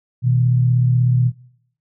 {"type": "tone pair together", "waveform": "sine", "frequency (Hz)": [122.5, 158.9], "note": ["B2", "D#3"], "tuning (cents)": [-14, 37], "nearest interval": "perfect fourth", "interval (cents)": 451, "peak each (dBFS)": [-13, -22], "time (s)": [0.22, 1.32], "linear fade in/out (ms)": 50, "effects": ["noise-tail reverb RT60 0.7 s tail -20 dB re dry"]}